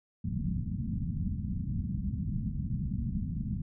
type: low-pass noise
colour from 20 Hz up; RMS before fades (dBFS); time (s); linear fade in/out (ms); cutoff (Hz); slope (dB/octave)
white; -33; 0.24-3.62; 10; 220; 48
effects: none